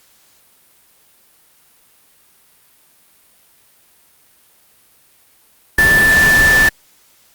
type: tone in noise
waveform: sine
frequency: 1760 Hz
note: A6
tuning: in tune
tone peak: -8 dBFS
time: 5.78-6.69 s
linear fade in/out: 5 ms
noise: pink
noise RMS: -18 dBFS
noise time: 5.78-6.69 s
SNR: +7 dB
effects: white hiss -52 dBFS RMS until 7.34 s + Opus 48 kbps